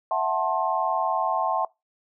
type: chord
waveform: sine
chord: F# half-diminished seventh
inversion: third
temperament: equal with one note detuned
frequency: 659.3 / 740 / 880 / 1062.3 Hz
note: E5 / F#5 / A5 / C6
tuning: 0 / 0 / 0 / +26 cents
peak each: -27 dBFS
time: 0.11-1.65 s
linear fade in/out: 2 ms
effects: noise-tail reverb RT60 0.2 s tail -22 dB re dry